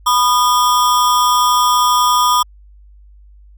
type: ring-modulated tone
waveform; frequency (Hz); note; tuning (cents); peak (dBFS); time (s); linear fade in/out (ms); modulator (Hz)
square; 1108.7; C#6; 0; -8; 0.06-2.43; 10; 116
effects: added 50 Hz sine -40 dBFS peak until 3.57 s